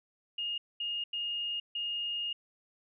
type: tone bursts at uneven times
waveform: sine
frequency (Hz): 2845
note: F7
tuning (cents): +31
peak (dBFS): -32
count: 4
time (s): 0.38-0.58 / 0.8-1.04 / 1.13-1.6 / 1.75-2.33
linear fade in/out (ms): 5
effects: none